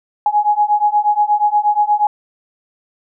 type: beating tone pair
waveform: sine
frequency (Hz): 830.6 / 839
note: G#5 / G#5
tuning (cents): 0 / +17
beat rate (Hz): 8.4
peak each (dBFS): -15 / -14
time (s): 0.26-2.07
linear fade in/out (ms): 2
effects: none